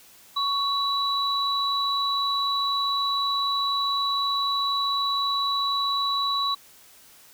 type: tone pair together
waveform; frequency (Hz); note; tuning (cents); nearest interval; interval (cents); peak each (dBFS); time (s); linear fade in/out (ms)
sine; 1114 / 3931; C#6 / B7; +8 / -9; octave + minor seventh; 2183; -25; 0.36-6.55; 10
effects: white hiss -52 dBFS RMS until 7.33 s